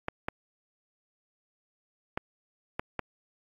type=clicks; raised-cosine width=0.5 ms; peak=-15 dBFS; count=5; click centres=0.084 / 0.285 / 2.175 / 2.795 / 2.993 s; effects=AAC 32 kbps